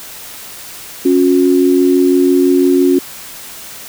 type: tone pair together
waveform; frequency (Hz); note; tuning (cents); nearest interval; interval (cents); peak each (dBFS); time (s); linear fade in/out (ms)
sine; 275.3 / 361.3; C#4 / F#4; -12 / -41; perfect fourth; 471; -10; 1.05-2.99; 5
effects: white hiss -31 dBFS RMS until 3.88 s